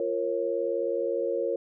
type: chord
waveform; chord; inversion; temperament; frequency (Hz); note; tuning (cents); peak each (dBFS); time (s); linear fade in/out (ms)
sine; Bb minor; second; equal with one note detuned; 349.2 / 466.2 / 545.5; F4 / Bb4 / Db5; 0 / 0 / -28; -32 / -29 / -29; 0-1.56; 2
effects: none